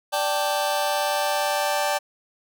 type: chord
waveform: sawtooth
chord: D suspended fourth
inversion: none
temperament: just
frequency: 587.3 / 783.1 / 881 Hz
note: D5 / G5 / A5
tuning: 0 / -2 / +2 cents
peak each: -21 / -22 / -23 dBFS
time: 0.12-1.99 s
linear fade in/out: 20 ms
effects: none